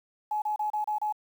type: tone bursts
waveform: sine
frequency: 847 Hz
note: G#5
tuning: 34 cents sharp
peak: -26 dBFS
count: 6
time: 0.31-1.125 s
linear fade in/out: 5 ms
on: 110 ms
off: 31 ms
effects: 9-bit

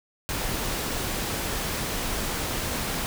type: noise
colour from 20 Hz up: pink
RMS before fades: -29 dBFS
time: 0.29-3.06 s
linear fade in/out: 0 ms
effects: none

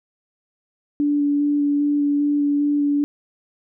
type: tone with vibrato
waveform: sine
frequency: 289.5 Hz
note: D4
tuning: 25 cents flat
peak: -16 dBFS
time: 1-3.04 s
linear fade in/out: 0 ms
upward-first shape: square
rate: 2.5 Hz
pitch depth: 9 cents each way
effects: none

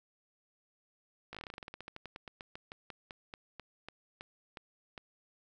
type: slowing click train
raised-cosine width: 0.3 ms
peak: -28 dBFS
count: 30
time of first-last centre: 1.33-4.978 s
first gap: 17 ms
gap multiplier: 1.12
effects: none

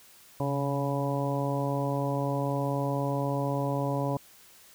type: harmonic tone with a mistuned harmonic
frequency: 140.6 Hz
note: C#3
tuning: 25 cents sharp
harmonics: 1 / 2 / 3 / 4 / 5 / 6 / 7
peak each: -30 / -33 / -37 / -33 / -38 / -40 / -36 dBFS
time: 0.4-4.17 s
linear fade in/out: 2 ms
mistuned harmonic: 1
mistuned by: -48 cents
effects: white hiss -55 dBFS RMS until 4.74 s

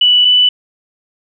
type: tone pair in turn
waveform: sine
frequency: 2960 / 2981 Hz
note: F#7 / F#7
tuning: 0 / +12 cents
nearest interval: unison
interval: 12 cents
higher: second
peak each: -6 dBFS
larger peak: neither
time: 0.01-0.25 / 0.25-0.49 s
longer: neither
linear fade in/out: 5 ms
effects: none

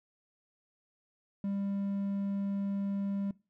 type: tone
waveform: triangle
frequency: 198.6 Hz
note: G3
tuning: 23 cents sharp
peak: -29 dBFS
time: 1.44-3.31 s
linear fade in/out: 2 ms
effects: noise-tail reverb RT60 0.3 s tail -21 dB re dry

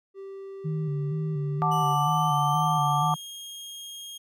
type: tone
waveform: triangle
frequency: 390 Hz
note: G4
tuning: 9 cents flat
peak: -35 dBFS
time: 0.14-1.97 s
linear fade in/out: 50 ms
type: tone with vibrato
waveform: sine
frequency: 151 Hz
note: D3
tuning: 48 cents sharp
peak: -26 dBFS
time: 0.64-3.16 s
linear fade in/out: 20 ms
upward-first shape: square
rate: 2.1 Hz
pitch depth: 60 cents each way
type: chord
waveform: sine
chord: D major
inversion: first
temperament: just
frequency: 734.2 / 881 / 1174.7 Hz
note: F#5 / A5 / D6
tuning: -14 / +2 / 0 cents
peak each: -28 / -27 / -25 dBFS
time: 1.62-3.14 s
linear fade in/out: 0 ms
type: tone with pitch glide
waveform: sawtooth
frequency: 2960 to 3247 Hz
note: F#7 to G#7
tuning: 0 to -40 cents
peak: -35 dBFS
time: 1.71-4.18 s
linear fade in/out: 10 ms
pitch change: +160 cents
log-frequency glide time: 1.94-3 s
effects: none

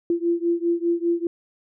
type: beating tone pair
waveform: sine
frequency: 339.4 / 344.4 Hz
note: F4 / F4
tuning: -49 / -24 cents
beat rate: 5 Hz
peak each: -22 / -23 dBFS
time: 0.1-1.27 s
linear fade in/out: 2 ms
effects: none

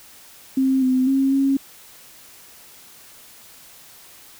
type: tone with pitch steps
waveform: sine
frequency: 265 / 257.3 / 269.7 / 272.8 Hz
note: C4 / C4 / C#4 / C#4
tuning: +22 / -29 / -47 / -28 cents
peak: -15 dBFS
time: 0.57-1.57 s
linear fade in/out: 5 ms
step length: 250 ms
effects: white hiss -46 dBFS RMS until 4.39 s

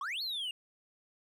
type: exponential two-way sweep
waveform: triangle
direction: up then down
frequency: 1046.5 to 4435 to 2788 Hz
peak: -33 dBFS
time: 0.01-0.51 s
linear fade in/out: 2 ms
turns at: 0.22 s
effects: none

